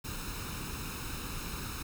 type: noise with comb filter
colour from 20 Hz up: pink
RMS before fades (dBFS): -39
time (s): 0.04-1.83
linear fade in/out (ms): 10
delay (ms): 0.76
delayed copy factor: +0.65
effects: none